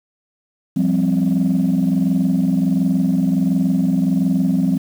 sine chord, F suspended second, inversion none, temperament equal, 174.61 / 196 / 261.6 Hz, F3 / G3 / C4, 0 / 0 / 0 cents, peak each -17 dBFS, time 0.76-4.78 s, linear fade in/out 10 ms, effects tanh soft clip ceiling -9 dBFS + 7-bit

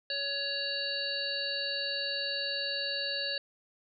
harmonic tone, 560 Hz, C#5, 18 cents sharp, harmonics 1 / 3 / 5 / 7 / 8, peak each -40 / -38 / -39 / -37 / -35 dBFS, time 0.1-3.38 s, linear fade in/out 2 ms, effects none

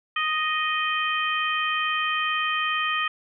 harmonic tone, 622.3 Hz, D#5, in tune, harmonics 2 / 3 / 4 / 5, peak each -26 / -28 / -29 / -30 dBFS, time 0.16-3.08 s, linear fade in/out 5 ms, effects none

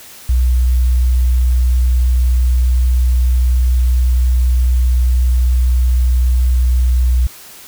sine tone, 62 Hz, B1, 7 cents sharp, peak -9 dBFS, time 0.29-7.27 s, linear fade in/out 5 ms, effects white hiss -37 dBFS RMS until 7.67 s

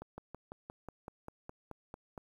slowing click train, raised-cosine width 1 ms, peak -30 dBFS, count 12, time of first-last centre 0.02-2.178 s, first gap 160 ms, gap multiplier 1.04, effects 10-bit

